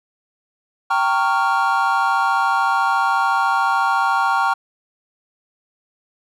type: chord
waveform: triangle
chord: G half-diminished seventh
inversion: none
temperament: equal with one note detuned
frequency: 784 / 917.9 / 1108.7 / 1396.9 Hz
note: G5 / Bb5 / Db6 / F6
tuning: 0 / -27 / 0 / 0 cents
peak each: -19 dBFS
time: 0.9-4.54 s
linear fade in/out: 10 ms
effects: none